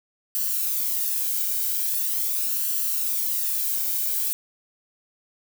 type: noise with flanger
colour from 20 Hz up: violet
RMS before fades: -25 dBFS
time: 0.35-4.33 s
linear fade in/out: 0 ms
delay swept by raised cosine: 0.67 to 1.33 ms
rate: 0.42 Hz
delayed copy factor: +0.5
effects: none